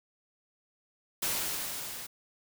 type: noise with level ramp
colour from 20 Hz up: white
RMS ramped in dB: -30 to -42 dBFS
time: 1.22-2.07 s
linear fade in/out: 10 ms
effects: none